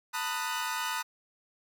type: chord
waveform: sawtooth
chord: B dominant seventh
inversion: third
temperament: equal with one note detuned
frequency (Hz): 899 / 987.8 / 1244.5 / 1480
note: A5 / B5 / D#6 / F#6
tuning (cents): +37 / 0 / 0 / 0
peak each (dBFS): -33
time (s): 0.13-1.03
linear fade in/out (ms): 20
effects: none